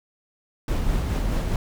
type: noise with tremolo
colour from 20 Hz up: brown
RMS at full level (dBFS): -22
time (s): 0.68-1.56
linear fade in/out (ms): 2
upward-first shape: sine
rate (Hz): 4.8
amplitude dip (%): 30
effects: none